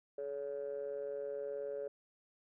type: ring-modulated tone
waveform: triangle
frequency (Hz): 69.3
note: C#2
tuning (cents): 0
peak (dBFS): -32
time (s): 0.18-1.88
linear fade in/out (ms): 5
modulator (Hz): 496
effects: tanh soft clip ceiling -32 dBFS